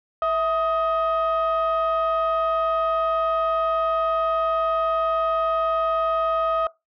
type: tone pair together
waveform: sine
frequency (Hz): 653.4 / 1255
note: E5 / D#6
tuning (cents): -15 / +15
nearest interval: major seventh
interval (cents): 1130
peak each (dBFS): -20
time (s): 0.22-6.67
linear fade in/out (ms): 2
effects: noise-tail reverb RT60 0.2 s tail -21 dB re dry + tanh soft clip ceiling -16 dBFS